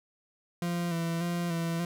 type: tone with vibrato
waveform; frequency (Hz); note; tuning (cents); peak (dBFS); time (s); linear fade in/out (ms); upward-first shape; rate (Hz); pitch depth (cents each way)
40% pulse; 170; F3; -46; -28; 0.62-1.85; 2; square; 1.7; 30
effects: none